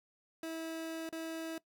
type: tone with dropouts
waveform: 30% pulse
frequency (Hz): 324.8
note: E4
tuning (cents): -26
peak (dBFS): -36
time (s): 0.43-1.58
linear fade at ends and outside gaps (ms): 2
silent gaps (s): 1.091-1.126
effects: noise-tail reverb RT60 0.1 s tail -19 dB re dry